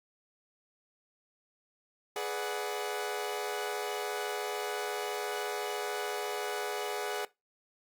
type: chord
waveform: sawtooth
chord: G# half-diminished seventh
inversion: none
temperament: equal with one note detuned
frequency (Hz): 419.9 / 493.9 / 587.3 / 740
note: G#4 / B4 / D5 / F#5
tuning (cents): +19 / 0 / 0 / 0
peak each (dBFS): -32 / -37 / -38 / -35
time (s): 2.16-7.25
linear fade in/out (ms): 2
effects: noise-tail reverb RT60 0.2 s tail -19 dB re dry + Opus 48 kbps